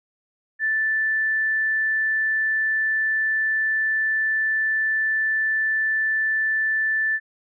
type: tone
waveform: sine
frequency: 1760 Hz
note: A6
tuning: in tune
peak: -19 dBFS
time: 0.59-7.2 s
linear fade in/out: 50 ms
effects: none